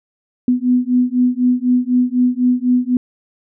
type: beating tone pair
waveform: sine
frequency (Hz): 246.9 / 250.9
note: B3 / B3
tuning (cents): 0 / +28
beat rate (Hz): 4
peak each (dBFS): -15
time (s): 0.48-2.97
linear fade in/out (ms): 2
effects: none